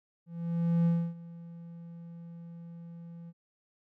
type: tone with ADSR envelope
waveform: triangle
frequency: 169 Hz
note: E3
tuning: 43 cents sharp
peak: -20 dBFS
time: 0.26-3.33 s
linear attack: 600 ms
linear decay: 280 ms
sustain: -21 dB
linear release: 42 ms
effects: none